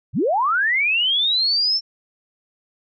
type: linear sweep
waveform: sine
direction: up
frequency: 79.1 to 5420 Hz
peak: -16 dBFS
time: 0.13-1.81 s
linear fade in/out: 50 ms
effects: none